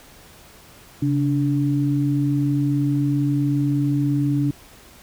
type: tone pair together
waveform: sine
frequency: 137.26 / 290 Hz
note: C#3 / D4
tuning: -17 / -22 cents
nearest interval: octave + minor second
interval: 1295 cents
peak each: -20 dBFS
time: 1.02-4.51 s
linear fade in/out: 5 ms
effects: pink hiss -47 dBFS RMS until 5.02 s